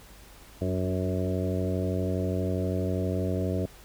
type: harmonic tone with a mistuned harmonic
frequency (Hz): 92.4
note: F#2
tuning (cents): -2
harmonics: 1 / 2 / 3 / 4 / 5 / 6 / 7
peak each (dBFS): -29 / -32 / -34 / -35 / -36 / -37 / -37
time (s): 0.61-3.66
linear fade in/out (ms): 5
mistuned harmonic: 3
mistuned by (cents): +32
effects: added 50 Hz sine -52 dBFS peak until 3.84 s + pink hiss -52 dBFS RMS until 3.84 s